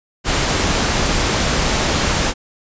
pink noise, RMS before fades -17 dBFS, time 0.24-2.34 s, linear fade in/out 50 ms, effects resampled to 16000 Hz

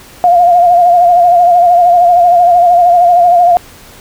sine tone with vibrato, 702 Hz, F5, 9 cents sharp, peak -3 dBFS, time 0.24-3.57 s, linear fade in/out 0 ms, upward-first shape sine, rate 13 Hz, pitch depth 49 cents each way, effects pink hiss -36 dBFS RMS until 4 s

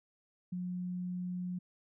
sine tone with ADSR envelope, 180 Hz, F#3, 47 cents flat, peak -33 dBFS, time 0.52-1.59 s, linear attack 9 ms, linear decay 8 ms, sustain -2 dB, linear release 10 ms, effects none

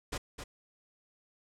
pink noise with echo, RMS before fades -35 dBFS, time 0.12-0.18 s, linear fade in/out 10 ms, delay 260 ms, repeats 1, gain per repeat -7 dB, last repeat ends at 0.44 s, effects low-pass 9000 Hz 12 dB/octave

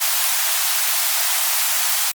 white high-pass noise, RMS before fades -19 dBFS, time 0-2.12 s, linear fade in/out 20 ms, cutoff 640 Hz, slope 96 dB/octave, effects Opus 32 kbps

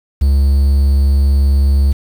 triangle tone with quantisation, 69.3 Hz, C#2, in tune, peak -6 dBFS, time 0.21-1.93 s, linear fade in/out 10 ms, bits 6, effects none

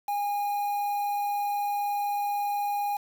triangle tone with quantisation, 817 Hz, G#5, 29 cents flat, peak -24 dBFS, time 0.08-2.97 s, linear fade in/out 5 ms, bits 7, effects none

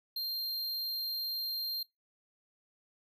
square tone, 4186 Hz, C8, in tune, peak -34 dBFS, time 0.16-1.83 s, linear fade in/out 5 ms, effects noise-tail reverb RT60 0.2 s tail -23 dB re dry

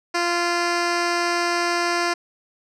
10% pulse tone with low-pass filter, 346.4 Hz, F4, 14 cents flat, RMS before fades -22 dBFS, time 0.14-2.14 s, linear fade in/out 10 ms, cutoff 6000 Hz, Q 1.3, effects none

